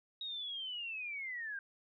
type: linear sweep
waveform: sine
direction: down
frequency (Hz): 3800 to 1568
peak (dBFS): -39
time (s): 0.21-1.59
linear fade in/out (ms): 2
effects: none